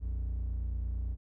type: tone pair together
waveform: triangle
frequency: 58.32 / 87.31 Hz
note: A#1 / F2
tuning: +1 / 0 cents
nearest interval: perfect fifth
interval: 699 cents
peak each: -29 / -37 dBFS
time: 0-1.17 s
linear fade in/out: 50 ms
effects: tanh soft clip ceiling -26 dBFS